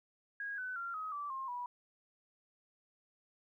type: tone with pitch steps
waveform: sine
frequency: 1642 / 1505.7 / 1380.8 / 1266.2 / 1161.1 / 1064.7 / 976.3 Hz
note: G#6 / F#6 / F6 / D#6 / D6 / C6 / B5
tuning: -20 / +30 / -20 / +30 / -20 / +30 / -20 cents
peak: -38 dBFS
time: 0.4-1.66 s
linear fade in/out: 2 ms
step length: 180 ms
effects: 13-bit